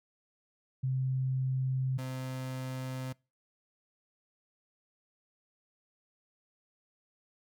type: tone pair in turn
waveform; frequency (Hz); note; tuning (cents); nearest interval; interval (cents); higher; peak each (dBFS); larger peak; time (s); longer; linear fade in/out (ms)
sine / 35% pulse; 130.81 / 129.76; C3 / C3; 0 / -14; unison; 14; first; -28 / -34; first; 0.83-1.98 / 1.98-3.13; neither; 10
effects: noise-tail reverb RT60 0.3 s tail -25 dB re dry